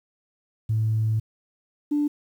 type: tone pair in turn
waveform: sine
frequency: 110 / 293.7 Hz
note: A2 / D4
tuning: 0 / 0 cents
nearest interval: octave + perfect fourth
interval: 1700 cents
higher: second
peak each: -19 dBFS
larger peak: neither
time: 0.69-1.2 / 1.91-2.08 s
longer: first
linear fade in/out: 10 ms
effects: tanh soft clip ceiling -15 dBFS + 9-bit